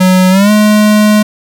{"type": "tone with pitch glide", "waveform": "square", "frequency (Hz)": [185, 211.3], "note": ["F#3", "G#3"], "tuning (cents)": [0, 30], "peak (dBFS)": -5, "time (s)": [0, 1.23], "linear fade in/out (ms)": 10, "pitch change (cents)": 230, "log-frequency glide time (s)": [0.3, 0.51], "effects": []}